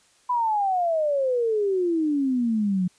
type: exponential sweep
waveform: sine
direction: down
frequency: 1004 to 177 Hz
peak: -20 dBFS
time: 0.29-2.88 s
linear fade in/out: 10 ms
effects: white hiss -60 dBFS RMS until 2.98 s + resampled to 22050 Hz